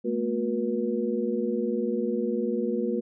sine tone cluster, 217.3 / 237.3 / 362.3 / 480.8 Hz, A3 / A#3 / F#4 / B4, -21 / +31 / -36 / -46 cents, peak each -30 dBFS, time 0.04-3.01 s, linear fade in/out 20 ms, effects none

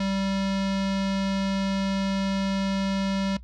square tone with low-pass filter, 194.5 Hz, G3, 13 cents flat, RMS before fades -26 dBFS, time 0-3.37 s, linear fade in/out 5 ms, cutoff 4600 Hz, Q 1.6, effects noise-tail reverb RT60 0.1 s tail -18 dB re dry + added 60 Hz sine -41 dBFS peak until 3.43 s

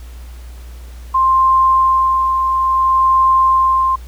sine tone with tremolo, 1052 Hz, C6, 9 cents sharp, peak -8 dBFS, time 1.14-3.96 s, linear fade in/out 10 ms, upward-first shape sine, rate 0.58 Hz, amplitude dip 40%, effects added 60 Hz sine -30 dBFS peak until 4.07 s + pink hiss -45 dBFS RMS until 4.07 s

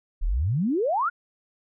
sine exponential sweep, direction up, 31.33 to 1500 Hz, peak -21 dBFS, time 0.21-1.1 s, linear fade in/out 20 ms, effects none

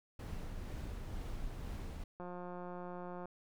brown noise with tremolo, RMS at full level -41 dBFS, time 0.19-2.04 s, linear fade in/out 5 ms, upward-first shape triangle, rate 2.1 Hz, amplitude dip 30%
click train, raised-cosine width 1 ms, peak -33 dBFS, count 189, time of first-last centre 2.2-3.256 s, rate 178 Hz
effects none

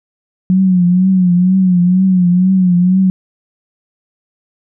sine tone with vibrato, 182.8 Hz, F#3, 21 cents flat, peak -7 dBFS, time 0.5-3.1 s, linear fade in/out 0 ms, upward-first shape triangle, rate 2.1 Hz, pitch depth 83 cents each way, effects none

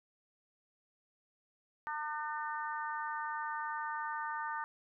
harmonic tone, 301.9 Hz, D4, 48 cents sharp, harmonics 3 / 4 / 5 / 6, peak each -39 / -41 / -43 / -45 dBFS, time 1.87-4.64 s, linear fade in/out 0 ms, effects none

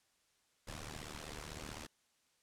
pink noise with amplitude modulation, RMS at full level -43 dBFS, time 0.67-1.87 s, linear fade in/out 10 ms, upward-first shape sine, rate 75.7 Hz, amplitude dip 90%, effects white hiss -75 dBFS RMS until 2.42 s + low-pass 9000 Hz 12 dB/octave

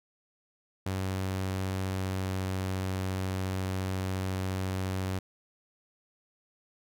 sawtooth tone with pitch glide, 94.8 to 94.25 Hz, F#2 to F#2, +43 to +32 cents, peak -26 dBFS, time 0.86-5.19 s, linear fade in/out 5 ms, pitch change -11 cents, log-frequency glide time 1.74-2.57 s, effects none

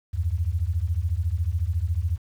sine beating tone pair, 77.9 / 91.9 Hz, D#2 / F#2, +3 / -11 cents, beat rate 14 Hz, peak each -25 dBFS, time 0.13-2.18 s, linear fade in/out 20 ms, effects 9-bit

